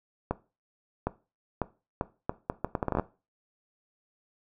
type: accelerating click train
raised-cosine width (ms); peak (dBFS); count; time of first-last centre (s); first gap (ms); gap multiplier
1; -13; 15; 0.31-2.997; 760; 0.72
effects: noise-tail reverb RT60 0.3 s tail -17 dB re dry